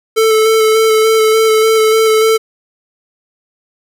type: tone with vibrato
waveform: square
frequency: 440 Hz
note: A4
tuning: in tune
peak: -8 dBFS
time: 0.16-2.38 s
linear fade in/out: 20 ms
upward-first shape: square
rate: 3.4 Hz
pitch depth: 14 cents each way
effects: none